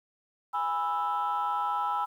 sine chord, E major, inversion first, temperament just, 824.1 / 988.9 / 1318.5 Hz, G#5 / B5 / E6, -14 / +2 / 0 cents, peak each -30 dBFS, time 0.53-2.06 s, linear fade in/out 20 ms, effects tanh soft clip ceiling -21 dBFS + 10-bit

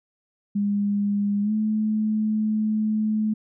sine tone with pitch glide, 203.3 to 215.4 Hz, G#3 to A3, -37 to -37 cents, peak -20 dBFS, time 0.55-3.34 s, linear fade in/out 10 ms, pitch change +100 cents, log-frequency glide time 1.42-1.52 s, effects none

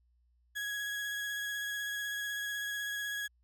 35% pulse tone with vibrato, 1664 Hz, G#6, 3 cents sharp, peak -33 dBFS, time 0.55-3.28 s, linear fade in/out 20 ms, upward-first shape square, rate 16 Hz, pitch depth 10 cents each way, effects added 60 Hz sine -67 dBFS peak until 3.43 s

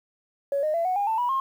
sine tone with pitch steps, 560 / 614.2 / 673.7 / 738.9 / 810.5 / 888.9 / 975 / 1069.4 Hz, C#5 / D#5 / E5 / F#5 / G#5 / A5 / B5 / C6, +18 / -23 / +38 / -3 / -42 / +17 / -23 / +37 cents, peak -21 dBFS, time 0.52-1.4 s, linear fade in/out 2 ms, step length 110 ms, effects tanh soft clip ceiling -17 dBFS + 9-bit

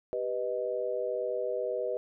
sine chord, G augmented, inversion none, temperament equal, 392 / 493.9 / 622.3 Hz, G4 / B4 / D#5, 0 / 0 / 0 cents, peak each -36 / -32 / -34 dBFS, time 0.13-1.97 s, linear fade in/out 0 ms, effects none

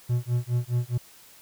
triangle tone with tremolo, 121.6 Hz, B2, 26 cents flat, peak -18 dBFS, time 0.09-0.98 s, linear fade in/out 10 ms, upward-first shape sine, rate 4.8 Hz, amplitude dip 100%, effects white hiss -52 dBFS RMS until 1.41 s

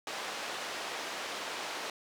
pink band-pass noise, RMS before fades -39 dBFS, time 0.07-1.9 s, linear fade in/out 2 ms, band 520 to 5500 Hz, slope 12 dB/octave, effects none

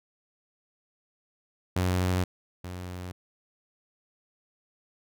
sawtooth tone pair in turn, 91.3 / 90.3 Hz, F#2 / F#2, -23 / -42 cents, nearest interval unison, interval 19 cents, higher first, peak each -20 / -32 dBFS, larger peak first, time 1.76-2.24 / 2.64-3.12 s, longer neither, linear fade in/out 5 ms, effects none

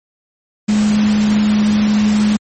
sine tone in noise, 211 Hz, G#3, 28 cents sharp, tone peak -10 dBFS, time 0.68-2.37 s, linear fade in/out 10 ms, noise pink, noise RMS -24 dBFS, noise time 0.68-2.37 s, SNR +11 dB, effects high-pass 80 Hz 12 dB/octave + MP3 32 kbps

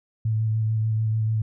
sine tone with vibrato, 110 Hz, A2, in tune, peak -20 dBFS, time 0.25-1.42 s, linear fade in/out 5 ms, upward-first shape square, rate 6.8 Hz, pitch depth 15 cents each way, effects none

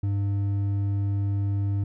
sine tone with hard clipping, 100 Hz, G2, 35 cents sharp, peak -24 dBFS, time 0.03-1.84 s, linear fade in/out 5 ms, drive 5 dB, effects none

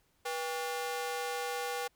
sawtooth ring-modulated tone, 643 Hz, E5, 43 cents flat, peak -27 dBFS, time 0.25-1.88 s, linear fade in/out 10 ms, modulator 157 Hz, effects pink hiss -72 dBFS RMS until 1.95 s

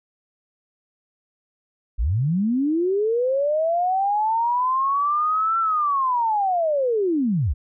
sine linear two-way sweep, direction up then down, 43.92 to 1353 to 51.4 Hz, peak -18 dBFS, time 1.98-7.54 s, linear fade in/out 20 ms, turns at 5.59 s, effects none

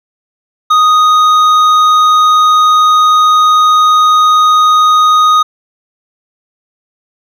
sine tone with hard clipping, 1244.5 Hz, D#6, in tune, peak -6 dBFS, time 0.7-5.43 s, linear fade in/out 10 ms, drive 7 dB, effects none

